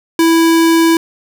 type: tone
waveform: square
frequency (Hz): 329.6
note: E4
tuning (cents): 0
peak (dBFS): -8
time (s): 0.19-0.97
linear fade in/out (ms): 2
effects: none